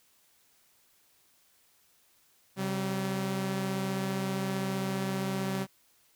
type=tone pair together; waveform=sawtooth; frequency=132.87 / 191.7 Hz; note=C3 / G3; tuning=+27 / -38 cents; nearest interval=tritone; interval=635 cents; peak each=-32 / -27 dBFS; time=2.56-5.67 s; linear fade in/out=50 ms; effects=white hiss -66 dBFS RMS until 6.15 s